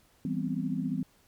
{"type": "chord", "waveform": "sine", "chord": "C major seventh", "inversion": "first", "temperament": "equal", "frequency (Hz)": [164.81, 196, 246.9, 261.6], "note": ["E3", "G3", "B3", "C4"], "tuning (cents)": [0, 0, 0, 0], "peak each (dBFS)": -34, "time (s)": [0.25, 1.03], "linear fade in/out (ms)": 2, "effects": ["pink hiss -64 dBFS RMS until 1.27 s", "MP3 96 kbps"]}